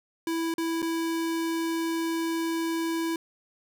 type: tone with dropouts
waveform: square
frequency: 329.6 Hz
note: E4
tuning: in tune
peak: -27 dBFS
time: 0.27-3.16 s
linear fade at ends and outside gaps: 2 ms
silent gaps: 0.54-0.581 / 0.82-0.826 s
effects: none